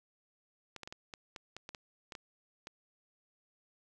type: clicks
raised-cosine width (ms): 0.2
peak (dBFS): -27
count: 12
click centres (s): 0.763 / 0.833 / 0.875 / 0.925 / 1.138 / 1.362 / 1.566 / 1.691 / 1.748 / 2.122 / 2.152 / 2.671
effects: none